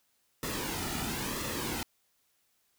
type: noise with flanger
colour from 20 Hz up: pink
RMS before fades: -35 dBFS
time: 0.43-1.83 s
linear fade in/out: 2 ms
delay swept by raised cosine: 1.3 to 1.9 ms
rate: 0.99 Hz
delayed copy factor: -0.6
effects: white hiss -73 dBFS RMS until 2.78 s